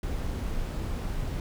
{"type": "noise", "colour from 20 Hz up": "brown", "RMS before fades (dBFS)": -31, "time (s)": [0.03, 1.4], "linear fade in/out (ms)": 2, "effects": []}